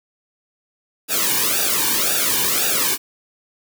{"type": "noise with flanger", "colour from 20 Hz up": "white", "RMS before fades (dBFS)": -19, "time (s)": [1.08, 2.98], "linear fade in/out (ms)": 50, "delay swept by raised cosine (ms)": [0.94, 1.54], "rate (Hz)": 1.9, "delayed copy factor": -0.95, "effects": []}